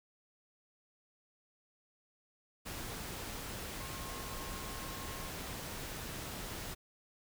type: tone in noise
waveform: sine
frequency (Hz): 1074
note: C6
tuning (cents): +45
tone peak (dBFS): -50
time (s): 3.79-5.3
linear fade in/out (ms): 20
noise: pink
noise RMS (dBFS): -43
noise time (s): 2.65-6.75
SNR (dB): -10
effects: none